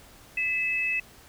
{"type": "tone pair together", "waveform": "sine", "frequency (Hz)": [2009, 2600], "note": ["B6", "E7"], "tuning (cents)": [29, -24], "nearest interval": "major third", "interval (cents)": 447, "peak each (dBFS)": [-32, -25], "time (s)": [0.37, 1], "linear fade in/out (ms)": 5, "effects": ["pink hiss -52 dBFS RMS until 1.28 s"]}